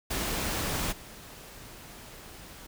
pink noise with level steps, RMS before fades -31 / -47 dBFS, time 0.1-2.67 s, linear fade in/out 10 ms, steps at 0.91 s, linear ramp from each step 20 ms, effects none

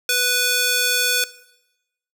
square tone with high-pass filter, 493.9 Hz, B4, in tune, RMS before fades -19 dBFS, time 0.09-1.24 s, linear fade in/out 2 ms, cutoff 1800 Hz, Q 0.56, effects noise-tail reverb RT60 0.9 s tail -18 dB re dry

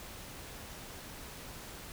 silence, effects pink hiss -47 dBFS RMS until 1.92 s

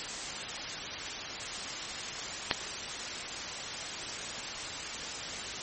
click, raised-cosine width 0.2 ms, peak -6 dBFS, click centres 2.512 s, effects white hiss -37 dBFS RMS until 5.62 s + MP3 32 kbps

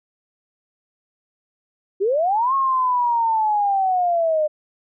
sine linear two-way sweep, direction up then down, 364.8 to 1093 to 600 Hz, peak -16 dBFS, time 2-4.48 s, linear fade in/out 20 ms, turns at 2.54 s, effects none

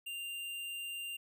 square tone, 2788 Hz, F7, 4 cents flat, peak -40 dBFS, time 0.06-1.17 s, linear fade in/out 10 ms, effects none

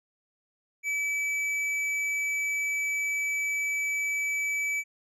sine tone with hard clipping, 2299 Hz, D7, 37 cents flat, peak -28 dBFS, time 0.83-4.84 s, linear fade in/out 50 ms, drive 7 dB, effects none

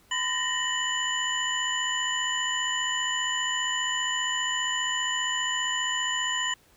sine tone cluster, 1015 / 1803 / 1878 / 2980 / 7070 Hz, B5 / A6 / A#6 / F#7 / A8, +47 / +42 / +12 / +12 / +7 cents, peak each -33 / -35 / -31 / -29 / -35 dBFS, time 0.11-6.54 s, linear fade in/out 5 ms, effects pink hiss -60 dBFS RMS until 6.76 s

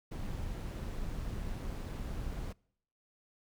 brown noise with amplitude modulation, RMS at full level -37 dBFS, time 0.11-2.53 s, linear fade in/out 10 ms, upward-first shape sine, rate 185 Hz, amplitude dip 35%, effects noise-tail reverb RT60 0.7 s tail -26 dB re dry

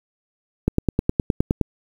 click train, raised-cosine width 3 ms, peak -4 dBFS, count 10, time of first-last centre 0.68-1.613 s, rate 9.65 Hz, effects 7-bit

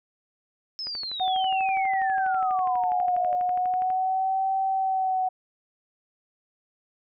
sine exponential sweep, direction down, 5300 to 591 Hz, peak -30 dBFS, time 0.79-3.35 s, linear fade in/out 0 ms
click train, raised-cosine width 0.5 ms, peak -27 dBFS, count 38, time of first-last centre 0.87-3.903 s, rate 12.2 Hz
sine tone with vibrato, 745 Hz, F#5, 12 cents sharp, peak -22 dBFS, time 1.2-5.29 s, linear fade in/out 10 ms, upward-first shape sine, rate 0.37 Hz, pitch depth 57 cents each way
effects none

